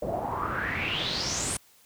pink noise with low-pass filter sweep, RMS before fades -30 dBFS, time 0.02-1.57 s, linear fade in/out 5 ms, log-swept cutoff 540 to 9500 Hz, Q 7, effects white hiss -59 dBFS RMS until 1.85 s + high-pass 60 Hz 12 dB/octave

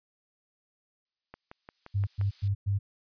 violet noise with exponential growth, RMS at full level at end -40 dBFS, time 1.05-2.48 s, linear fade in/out 5 ms, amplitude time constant 310 ms
click train, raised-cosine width 0.5 ms, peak -29 dBFS, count 6, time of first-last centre 1.34-2.213 s, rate 5.73 Hz
sine tone bursts, 99.8 Hz, G2, 32 cents sharp, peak -24 dBFS, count 4, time 1.94-2.79 s, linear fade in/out 20 ms, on 130 ms, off 110 ms
effects resampled to 11025 Hz

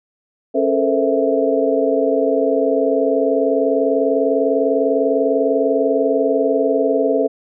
sine tone cluster, 273.2 / 433.1 / 453.2 / 513 / 659 Hz, C#4 / A4 / A#4 / C5 / E5, -25 / -27 / -49 / -34 / -1 cents, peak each -20 dBFS, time 0.54-7.28 s, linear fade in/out 20 ms, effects none

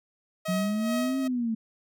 sawtooth tone with tremolo, 635 Hz, D#5, 35 cents sharp, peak -25 dBFS, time 0.45-1.28 s, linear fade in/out 10 ms, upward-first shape sine, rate 2.4 Hz, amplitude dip 65%
sine linear two-way sweep, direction up then down, 177.4 to 270.4 to 218.8 Hz, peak -25 dBFS, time 0.48-1.55 s, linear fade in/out 10 ms, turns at 1.19 s
effects none

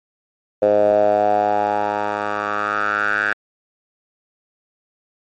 10% pulse tone with band-pass filter sweep, 103.9 Hz, G#2, 1 cent sharp, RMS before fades -18 dBFS, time 0.62-3.33 s, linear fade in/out 5 ms, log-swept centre 550 to 1600 Hz, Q 5.9, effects MP3 48 kbps

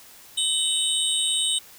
sine tone cluster, 3028 / 3608 / 3765 / 8490 Hz, F#7 / A7 / A#7 / C9, +39 / +43 / +16 / +24 cents, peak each -26 / -31 / -25 / -26 dBFS, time 0.37-1.59 s, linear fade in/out 10 ms, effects white hiss -48 dBFS RMS until 1.78 s

